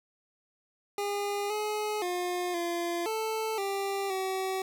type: tone with pitch steps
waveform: 25% pulse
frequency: 406.3 / 423.4 / 356.9 / 343.8 / 440.4 / 394.7 / 379.5 Hz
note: G#4 / G#4 / F4 / F4 / A4 / G4 / F#4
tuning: -38 / +33 / +38 / -27 / +2 / +12 / +44 cents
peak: -26 dBFS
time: 0.98-4.62 s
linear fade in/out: 2 ms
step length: 520 ms
effects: none